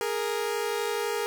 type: tone pair together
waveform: sawtooth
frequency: 414.2 / 466.2 Hz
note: G#4 / A#4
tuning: -5 / 0 cents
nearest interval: major second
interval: 205 cents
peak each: -26 dBFS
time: 0.01-1.26 s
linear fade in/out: 0 ms
effects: none